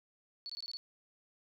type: tone bursts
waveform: sine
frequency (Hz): 4435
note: C#8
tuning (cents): 0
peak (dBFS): -40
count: 6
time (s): 0.46-0.77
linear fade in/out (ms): 0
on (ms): 35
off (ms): 20
effects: none